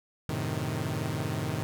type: chord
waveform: sawtooth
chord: F# diminished seventh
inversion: none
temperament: equal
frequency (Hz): 92.5 / 110 / 130.81 / 155.56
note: F#2 / A2 / C3 / Eb3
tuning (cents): 0 / 0 / 0 / 0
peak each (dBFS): -34 / -31 / -31 / -30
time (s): 0.29-1.63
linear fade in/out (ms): 0
effects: none